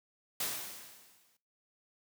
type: noise with exponential decay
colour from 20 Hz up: white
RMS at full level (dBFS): -33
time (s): 0.4-1.37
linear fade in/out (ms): 5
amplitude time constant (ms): 210
effects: noise-tail reverb RT60 0.3 s tail -18 dB re dry + high-pass 100 Hz 12 dB/octave